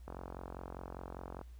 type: click train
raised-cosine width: 1 ms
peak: -30 dBFS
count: 61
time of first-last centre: 0.08-1.413 s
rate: 45 Hz
effects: added 60 Hz sine -49 dBFS peak until 1.59 s + pink hiss -70 dBFS RMS until 1.59 s